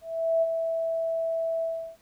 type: tone with ADSR envelope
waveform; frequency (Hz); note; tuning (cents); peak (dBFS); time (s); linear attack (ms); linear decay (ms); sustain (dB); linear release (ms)
sine; 657; E5; -6; -19; 0.01-1.97; 410; 36; -6; 340
effects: pink hiss -62 dBFS RMS until 2.01 s